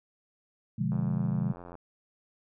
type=chord; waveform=sine; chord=B diminished seventh; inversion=none; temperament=equal; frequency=123.47 / 146.83 / 174.61 / 207.7 Hz; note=B2 / D3 / F3 / Ab3; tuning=0 / 0 / 0 / 0 cents; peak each=-32 dBFS; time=0.78-1.53 s; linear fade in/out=10 ms
type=click train; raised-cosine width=1 ms; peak=-31 dBFS; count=74; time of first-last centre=0.92-1.753 s; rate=87.6 Hz
effects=none